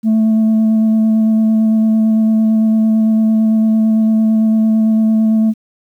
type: tone with vibrato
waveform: sine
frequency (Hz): 220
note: A3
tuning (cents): 0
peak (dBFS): -6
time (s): 0.03-5.54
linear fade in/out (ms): 50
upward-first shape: square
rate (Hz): 8.9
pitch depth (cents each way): 9
effects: tanh soft clip ceiling -8 dBFS + 8-bit